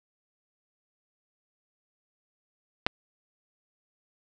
clicks, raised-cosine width 0.3 ms, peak -7 / -17 dBFS, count 2, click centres 2.865 / 2.869 s, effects none

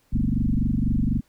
sine tone with frequency modulation, 130.81 Hz, C3, in tune, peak -19 dBFS, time 0.12-1.21 s, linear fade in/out 20 ms, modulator 24 Hz, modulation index 5.2, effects pink hiss -64 dBFS RMS until 1.28 s

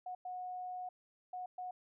sine tone bursts at uneven times, 730 Hz, F#5, 24 cents flat, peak -40 dBFS, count 4, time 0.06-0.15 / 0.25-0.89 / 1.33-1.46 / 1.58-1.71 s, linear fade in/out 5 ms, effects none

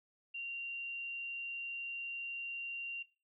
sine tone, 2766 Hz, F7, 17 cents flat, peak -39 dBFS, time 0.34-3.03 s, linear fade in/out 10 ms, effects noise-tail reverb RT60 0.3 s tail -17 dB re dry

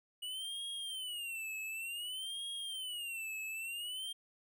square tone with vibrato, 2913 Hz, F#7, 28 cents flat, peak -40 dBFS, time 0.22-4.13 s, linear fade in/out 10 ms, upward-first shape sine, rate 0.55 Hz, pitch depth 200 cents each way, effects none

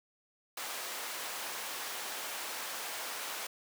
pink high-pass noise, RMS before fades -40 dBFS, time 0.57-3.47 s, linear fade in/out 5 ms, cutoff 690 Hz, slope 12 dB/octave, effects none

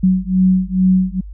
sine beating tone pair, 185 / 187.3 Hz, F#3 / F#3, 0 / +21 cents, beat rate 2.3 Hz, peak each -14 dBFS, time 0.03-1.21 s, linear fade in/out 10 ms, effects added 50 Hz sine -29 dBFS peak until 1.33 s

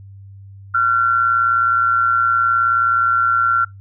sine tone pair together, 1371 / 1490.2 Hz, F6 / F#6, -32 / +12 cents, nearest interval minor second, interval 144 cents, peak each -13 / -21 dBFS, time 0.74-3.65 s, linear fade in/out 10 ms, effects noise-tail reverb RT60 0.2 s tail -26 dB re dry + added 98 Hz sine -36 dBFS peak until 3.8 s

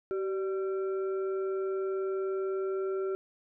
sine tone with frequency modulation, 383.7 Hz, G4, 37 cents flat, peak -29 dBFS, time 0.11-3.15 s, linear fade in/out 0 ms, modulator 976 Hz, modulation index 0.38, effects none

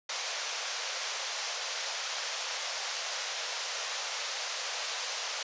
white band-pass noise, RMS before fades -36 dBFS, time 0.09-5.43 s, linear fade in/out 5 ms, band 480 to 6700 Hz, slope 48 dB/octave, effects resampled to 16000 Hz

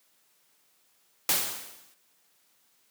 white noise with exponential decay, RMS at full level -22 dBFS, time 1.29-1.94 s, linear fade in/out 2 ms, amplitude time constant 140 ms, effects white hiss -67 dBFS RMS until 2.9 s + high-pass 150 Hz 12 dB/octave

